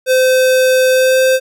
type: tone with pitch glide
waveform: square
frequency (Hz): 515 to 520.4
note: C5 to C5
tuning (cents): -28 to -9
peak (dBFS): -9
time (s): 0.06-1.4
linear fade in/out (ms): 50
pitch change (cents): +19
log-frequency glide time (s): 0.91-1.2
effects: none